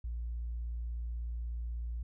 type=tone with tanh clipping; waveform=triangle; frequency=58.2 Hz; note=A#1; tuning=2 cents flat; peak=-35 dBFS; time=0.04-2.03 s; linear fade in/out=5 ms; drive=5 dB; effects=none